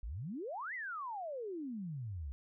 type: exponential two-way sweep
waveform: sine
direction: up then down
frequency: 46.35 to 2078 to 63.8 Hz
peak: -39 dBFS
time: 0.03-2.32 s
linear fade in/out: 0 ms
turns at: 0.74 s
effects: none